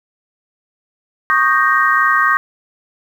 sine chord, Eb dominant seventh, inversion third, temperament equal with one note detuned, 1108.7 / 1232.3 / 1568 / 1864.7 Hz, Db6 / Eb6 / G6 / Bb6, 0 / -17 / 0 / 0 cents, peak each -16 dBFS, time 1.3-2.37 s, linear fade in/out 0 ms, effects 7-bit

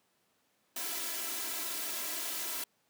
white noise with comb filter, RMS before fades -37 dBFS, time 0.76-2.64 s, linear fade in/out 5 ms, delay 3 ms, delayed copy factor +0.85, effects pink hiss -73 dBFS RMS until 2.89 s + high-pass 200 Hz 12 dB/octave

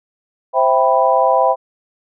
sine chord, C major seventh, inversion none, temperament equal, 523.3 / 659.3 / 784 / 987.8 Hz, C5 / E5 / G5 / B5, 0 / 0 / 0 / 0 cents, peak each -16 dBFS, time 0.53-1.56 s, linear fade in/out 50 ms, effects none

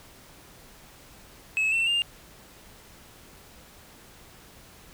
sine tone with pitch steps, 2585 / 2692 / 2803 Hz, E7 / E7 / F7, -34 / +36 / +6 cents, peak -19 dBFS, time 1.57-2.02 s, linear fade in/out 0 ms, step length 150 ms, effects tanh soft clip ceiling -21 dBFS + pink hiss -51 dBFS RMS until 4.93 s

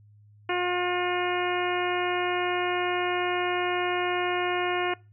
harmonic tone with a mistuned harmonic, 357.7 Hz, F4, 41 cents sharp, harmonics 1 / 2 / 3 / 4 / 5 / 6 / 7 / 8, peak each -28 / -31 / -33 / -34 / -35 / -36 / -36 / -37 dBFS, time 0.49-4.94 s, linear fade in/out 5 ms, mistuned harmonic 7, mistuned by -28 cents, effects noise-tail reverb RT60 0.3 s tail -24 dB re dry + added 104 Hz sine -52 dBFS peak until 5.12 s

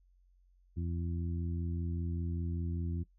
harmonic tone, 85.1 Hz, F2, 44 cents flat, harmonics 1 / 2 / 3 / 4, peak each -34 / -40 / -45 / -48 dBFS, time 0.76-3.04 s, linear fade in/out 20 ms, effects noise-tail reverb RT60 0.1 s tail -19 dB re dry + added 45 Hz sine -63 dBFS peak until 3.18 s

